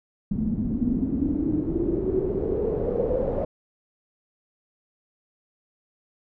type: noise with low-pass filter sweep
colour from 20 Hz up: pink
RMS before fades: -25 dBFS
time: 0.31-3.45 s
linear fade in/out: 5 ms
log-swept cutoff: 210 to 560 Hz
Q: 7.9
effects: none